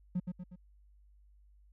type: tone with echo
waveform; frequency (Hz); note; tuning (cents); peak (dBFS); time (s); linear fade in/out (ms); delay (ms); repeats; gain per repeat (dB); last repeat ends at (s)
triangle; 180; F#3; -47; -26; 0.15-0.2; 10; 120; 3; -6; 0.56
effects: tanh soft clip ceiling -26 dBFS + added 50 Hz sine -59 dBFS peak until 1.72 s